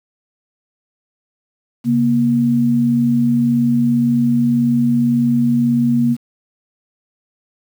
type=tone pair together; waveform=sine; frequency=135.9 / 237.7 Hz; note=C#3 / A#3; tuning=-34 / +34 cents; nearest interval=minor seventh; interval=968 cents; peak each=-20 / -12 dBFS; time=1.84-6.17 s; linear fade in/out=50 ms; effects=7-bit